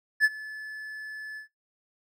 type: tone with ADSR envelope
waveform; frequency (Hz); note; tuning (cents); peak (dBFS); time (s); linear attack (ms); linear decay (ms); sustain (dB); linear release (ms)
triangle; 1730; A6; -30; -13; 0.2-1.48; 45; 39; -21; 110
effects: noise-tail reverb RT60 0.2 s tail -20 dB re dry